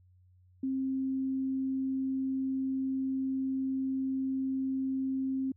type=tone; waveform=sine; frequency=265.3 Hz; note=C4; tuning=24 cents sharp; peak=-29 dBFS; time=0.63-5.52 s; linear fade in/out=5 ms; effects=added 91 Hz sine -59 dBFS peak until 5.56 s